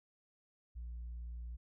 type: tone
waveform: sine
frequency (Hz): 58.9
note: A#1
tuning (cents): +19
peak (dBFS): -40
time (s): 0.75-1.57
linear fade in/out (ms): 20
effects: tanh soft clip ceiling -40 dBFS